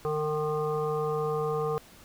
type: harmonic tone with a mistuned harmonic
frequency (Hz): 152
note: D#3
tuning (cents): -40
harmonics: 1 / 3 / 5 / 7 / 8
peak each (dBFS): -34 / -28 / -37 / -38 / -37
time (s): 0.05-1.78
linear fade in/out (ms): 0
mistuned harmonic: 5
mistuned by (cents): +22
effects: pink hiss -53 dBFS RMS until 2.04 s